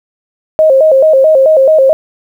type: tone with vibrato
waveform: sine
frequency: 579 Hz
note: D5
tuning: 25 cents flat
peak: -3 dBFS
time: 0.59-1.93 s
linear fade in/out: 0 ms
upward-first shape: square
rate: 4.6 Hz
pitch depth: 140 cents each way
effects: 7-bit